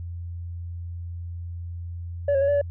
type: tone with pitch steps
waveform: sine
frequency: 571 / 545 / 559 / 576 / 571 Hz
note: D5 / C#5 / C#5 / D5 / D5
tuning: -49 / -29 / +14 / -34 / -49 cents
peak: -16 dBFS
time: 2.28-2.615 s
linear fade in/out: 5 ms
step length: 67 ms
effects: tanh soft clip ceiling -17 dBFS + added 86 Hz sine -31 dBFS peak until 2.7 s